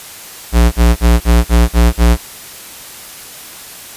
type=tone bursts; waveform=square; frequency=58.8 Hz; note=A#1; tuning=16 cents sharp; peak=-6 dBFS; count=7; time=0.52-2.172 s; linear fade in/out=50 ms; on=200 ms; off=42 ms; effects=white hiss -32 dBFS RMS until 3.96 s + resampled to 32000 Hz